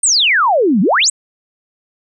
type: exponential two-way sweep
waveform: sine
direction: down then up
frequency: 9000 to 174.61 to 8730 Hz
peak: -9 dBFS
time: 0.03-1.1 s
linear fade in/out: 5 ms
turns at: 0.81 s
effects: none